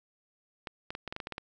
clicks, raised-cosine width 0.3 ms, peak -21 dBFS, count 10, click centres 0.672 / 0.905 / 0.951 / 1.077 / 1.125 / 1.164 / 1.202 / 1.271 / 1.323 / 1.381 s, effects none

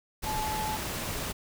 sine tone in noise, 862 Hz, A5, 36 cents flat, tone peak -31 dBFS, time 0.25-0.77 s, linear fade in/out 20 ms, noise pink, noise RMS -34 dBFS, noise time 0.22-1.33 s, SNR 0 dB, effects none

